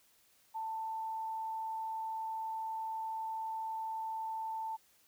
sine tone, 888 Hz, A5, 16 cents sharp, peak -36 dBFS, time 0.54-4.77 s, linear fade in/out 20 ms, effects white hiss -68 dBFS RMS until 5.07 s

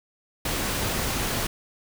pink noise, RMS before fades -27 dBFS, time 0.45-1.47 s, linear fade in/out 5 ms, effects none

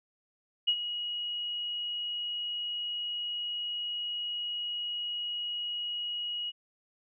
sine tone with ADSR envelope, 2900 Hz, F#7, 35 cents flat, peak -21 dBFS, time 0.67-6.52 s, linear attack 15 ms, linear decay 64 ms, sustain -11 dB, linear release 33 ms, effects none

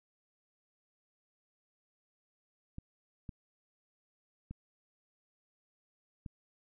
clicks, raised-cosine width 5 ms, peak -30 dBFS, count 4, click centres 2.784 / 3.292 / 4.51 / 6.262 s, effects none

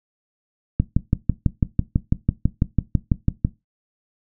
click train, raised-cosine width 5 ms, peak -4 dBFS, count 17, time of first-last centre 0.8-3.449 s, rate 6.04 Hz, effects noise-tail reverb RT60 0.2 s tail -17 dB re dry

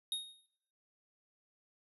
square tone with exponential decay, 3729 Hz, A#7, in tune, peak -32 dBFS, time 0.12-0.46 s, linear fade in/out 1 ms, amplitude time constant 73 ms, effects noise-tail reverb RT60 0.7 s tail -17 dB re dry + resampled to 32000 Hz

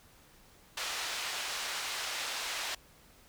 white band-pass noise, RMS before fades -37 dBFS, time 0.77-2.75 s, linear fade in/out 5 ms, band 650 to 4900 Hz, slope 12 dB/octave, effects pink hiss -60 dBFS RMS until 3.28 s

